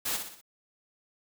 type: noise with echo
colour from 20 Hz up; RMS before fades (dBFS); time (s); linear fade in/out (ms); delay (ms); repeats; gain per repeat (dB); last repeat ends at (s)
white; -31; 0.05-0.17; 10; 61; 4; -6; 0.414
effects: none